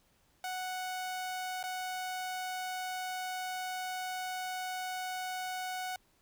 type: tone with dropouts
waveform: sawtooth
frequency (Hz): 740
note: F#5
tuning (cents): 0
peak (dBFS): -32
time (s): 0.44-5.96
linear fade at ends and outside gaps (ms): 2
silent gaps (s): 1.629-1.638
effects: pink hiss -70 dBFS RMS until 6.21 s